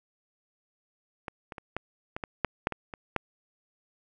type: clicks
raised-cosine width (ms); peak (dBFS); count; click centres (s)
0.5; -20 / -24 / -25 / -16 / -19 / -18 / -9 / -9 / -19 / -23 / -11; 11; 1.282 / 1.522 / 1.582 / 1.766 / 2.165 / 2.238 / 2.447 / 2.671 / 2.723 / 2.938 / 3.163
effects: none